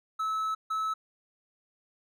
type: tone bursts at uneven times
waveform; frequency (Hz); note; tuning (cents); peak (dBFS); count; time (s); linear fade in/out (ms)
triangle; 1300; E6; -24; -26; 2; 0.19-0.55 / 0.7-0.94; 10
effects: none